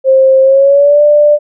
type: tone with pitch glide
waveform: sine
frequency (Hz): 530 to 591.5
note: C5 to D5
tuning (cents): +22 to +12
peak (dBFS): -3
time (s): 0.04-1.39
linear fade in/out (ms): 50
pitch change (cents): +190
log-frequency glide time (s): 0.42-1.02
effects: none